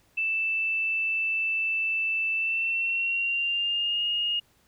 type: tone with pitch glide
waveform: sine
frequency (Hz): 2648 to 2854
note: E7 to F7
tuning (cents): +7 to +37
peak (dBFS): -24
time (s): 0.17-4.4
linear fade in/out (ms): 10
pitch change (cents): +130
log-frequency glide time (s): 2.34-4.04
effects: pink hiss -64 dBFS RMS until 4.67 s